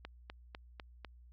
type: click train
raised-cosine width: 0.3 ms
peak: -28 dBFS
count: 5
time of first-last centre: 0.05-1.048 s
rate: 4.01 Hz
effects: added 60 Hz sine -55 dBFS peak until 1.32 s + low-pass 5000 Hz 12 dB/octave